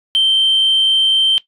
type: tone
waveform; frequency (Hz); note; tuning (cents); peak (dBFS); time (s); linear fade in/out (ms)
sine; 3124; G7; -7; -8; 0.15-1.38; 0
effects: noise-tail reverb RT60 0.1 s tail -17 dB re dry + tanh soft clip ceiling -7 dBFS